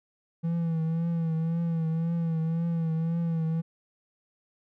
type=tone with vibrato; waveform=triangle; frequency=164.81 Hz; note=E3; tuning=in tune; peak=-23 dBFS; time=0.43-3.62 s; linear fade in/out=20 ms; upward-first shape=triangle; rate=1.9 Hz; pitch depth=54 cents each way; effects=none